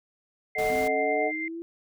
sine chord, D# diminished, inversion second, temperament equal, 440 / 622.3 / 740 Hz, A4 / D#5 / F#5, 0 / 0 / 0 cents, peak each -28 dBFS, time 0.55-1.32 s, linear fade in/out 50 ms
sine tone with tremolo, 2093 Hz, C7, in tune, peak -29 dBFS, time 0.55-1.48 s, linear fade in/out 2 ms, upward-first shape sine, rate 9.3 Hz, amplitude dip 25%
pink noise, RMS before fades -39 dBFS, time 0.58-0.88 s, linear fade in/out 5 ms
sine exponential sweep, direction up, 253.5 to 340 Hz, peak -33 dBFS, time 0.7-1.62 s, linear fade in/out 0 ms
effects none

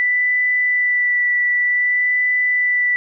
sine tone with vibrato, 1975.5 Hz, B6, in tune, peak -14 dBFS, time 0-2.96 s, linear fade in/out 0 ms, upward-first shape sine, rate 0.54 Hz, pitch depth 13 cents each way, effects none

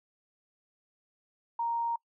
sine tone, 932.3 Hz, A#5, in tune, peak -28 dBFS, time 1.59-1.96 s, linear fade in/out 5 ms, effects noise-tail reverb RT60 0.1 s tail -26 dB re dry

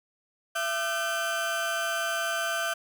35% pulse tone cluster, 672 / 1199 / 1535 Hz, E5 / D6 / G6, +33 / +36 / -37 cents, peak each -30 / -34 / -28 dBFS, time 0.55-2.74 s, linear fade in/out 10 ms, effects none

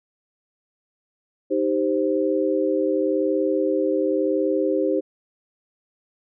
sine chord, C minor, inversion first, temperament equal, 311.1 / 392 / 523.3 Hz, Eb4 / G4 / C5, 0 / 0 / 0 cents, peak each -23 dBFS, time 1.5-5.01 s, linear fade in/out 20 ms, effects none

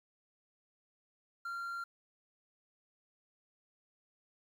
triangle tone with quantisation, 1382 Hz, F6, 19 cents flat, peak -36 dBFS, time 1.45-1.84 s, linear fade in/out 5 ms, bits 11, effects none

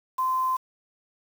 sine tone with quantisation, 1034 Hz, C6, 21 cents flat, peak -22 dBFS, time 0.18-0.57 s, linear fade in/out 10 ms, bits 7, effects none

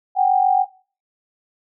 sine tone pair together, 750 / 797.1 Hz, F#5 / G5, +23 / +29 cents, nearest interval minor second, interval 106 cents, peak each -15 / -17 dBFS, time 0.15-0.66 s, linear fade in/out 50 ms, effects noise-tail reverb RT60 0.4 s tail -21 dB re dry

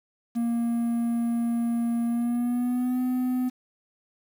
triangle tone with pitch glide, 234.1 to 252.4 Hz, A#3 to B3, +8 to +38 cents, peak -21 dBFS, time 0.35-3.5 s, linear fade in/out 20 ms, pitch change +130 cents, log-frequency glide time 2.06-3 s, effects 8-bit

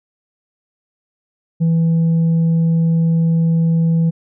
triangle tone with tanh clipping, 164.81 Hz, E3, in tune, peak -12 dBFS, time 1.6-4.11 s, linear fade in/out 20 ms, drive 7 dB, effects none

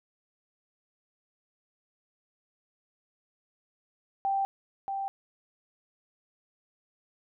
sine tone with echo, 784 Hz, G5, in tune, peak -25 dBFS, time 4.25-4.45 s, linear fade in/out 0 ms, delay 630 ms, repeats 1, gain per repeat -5 dB, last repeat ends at 5.08 s, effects none

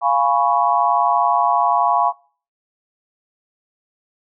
sine chord, C# dominant seventh, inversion first, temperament equal, 698.5 / 830.6 / 987.8 / 1108.7 Hz, E#5 / G#5 / B5 / C#6, 0 / 0 / 0 / 0 cents, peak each -19 dBFS, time 0.01-2.13 s, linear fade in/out 50 ms, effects noise-tail reverb RT60 0.4 s tail -21 dB re dry

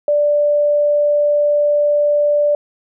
sine tone, 587.3 Hz, D5, in tune, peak -11 dBFS, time 0.08-2.55 s, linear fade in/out 2 ms, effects none

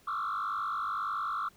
sine tone with frequency modulation, 1244.5 Hz, D#6, in tune, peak -29 dBFS, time 0.07-1.49 s, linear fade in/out 10 ms, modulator 50.9 Hz, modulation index 2.9, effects tanh soft clip ceiling -28 dBFS + pink hiss -62 dBFS RMS until 1.56 s

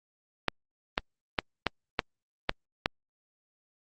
clicks, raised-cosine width 0.3 ms, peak -8 dBFS, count 7, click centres 0.483 / 0.979 / 1.388 / 1.667 / 1.992 / 2.494 / 2.859 s, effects Opus 48 kbps

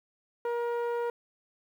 sawtooth tone with low-pass filter, 474.1 Hz, A#4, 29 cents sharp, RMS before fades -31 dBFS, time 0.45-1.1 s, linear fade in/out 2 ms, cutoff 1100 Hz, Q 0.82, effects 10-bit

